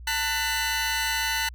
20% pulse tone cluster, 894 / 1482 / 2011 Hz, A5 / F#6 / B6, +27 / +2 / +31 cents, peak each -24 dBFS, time 0.07-1.49 s, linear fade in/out 5 ms, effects added 60 Hz sine -39 dBFS peak until 1.54 s

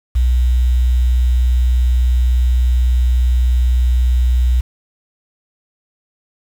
sine tone with quantisation, 61.74 Hz, B1, in tune, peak -10 dBFS, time 0.15-4.61 s, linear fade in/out 10 ms, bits 6, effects none

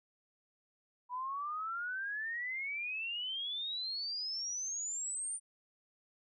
sine exponential sweep, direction up, 974 to 9200 Hz, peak -36 dBFS, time 1.09-5.4 s, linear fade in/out 50 ms, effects none

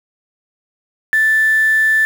sine tone with quantisation, 1760 Hz, A6, in tune, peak -10 dBFS, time 1.13-2.05 s, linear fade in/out 0 ms, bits 5, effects none

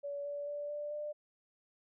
sine tone with pitch steps, 570 / 576.3 / 582.6 / 589.1 / 595.6 Hz, C#5 / D5 / D5 / D5 / D5, +48 / -33 / -14 / +5 / +24 cents, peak -37 dBFS, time 0.03-1.13 s, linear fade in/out 20 ms, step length 220 ms, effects none

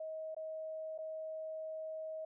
sine tone with dropouts, 633 Hz, D#5, 30 cents sharp, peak -40 dBFS, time 0-2.25 s, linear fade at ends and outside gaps 5 ms, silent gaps 0.347-0.365 / 0.979-0.986 s, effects none

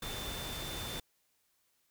sine tone in noise, 3550 Hz, A7, 15 cents sharp, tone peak -44 dBFS, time 0.02-1 s, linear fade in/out 5 ms, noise pink, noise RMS -41 dBFS, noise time 0.02-1 s, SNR -6 dB, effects white hiss -75 dBFS RMS until 1.9 s

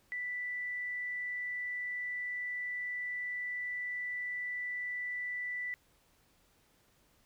sine tone, 1975.5 Hz, B6, in tune, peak -35 dBFS, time 0.12-5.74 s, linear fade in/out 0 ms, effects pink hiss -69 dBFS RMS until 7.25 s

